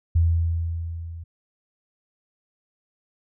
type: tone with level ramp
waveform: sine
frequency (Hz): 83.4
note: E2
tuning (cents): +21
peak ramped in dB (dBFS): -14 to -34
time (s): 0.15-1.24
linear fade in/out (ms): 10
effects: none